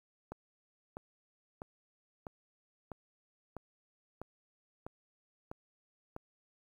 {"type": "click train", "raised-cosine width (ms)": 1, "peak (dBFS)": -28, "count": 10, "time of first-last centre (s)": [0.32, 6.164], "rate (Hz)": 1.54, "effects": ["10-bit"]}